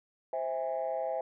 sine chord, C augmented, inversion none, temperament just, 523.3 / 654.1 / 817.6 Hz, C5 / E5 / G#5, 0 / -14 / -27 cents, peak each -34 / -33 / -36 dBFS, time 0.33-1.21 s, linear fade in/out 2 ms, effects tanh soft clip ceiling -24 dBFS

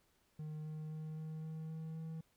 triangle tone with pitch steps, 153.8 / 154.96 / 156.13 / 157.3 / 158.49 / 159.68 / 160.89 Hz, D#3 / D#3 / D#3 / D#3 / D#3 / D#3 / E3, -20 / -7 / +6 / +19 / +32 / +45 / -42 cents, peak -40 dBFS, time 0.39-2.21 s, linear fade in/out 5 ms, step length 260 ms, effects pink hiss -75 dBFS RMS until 2.36 s

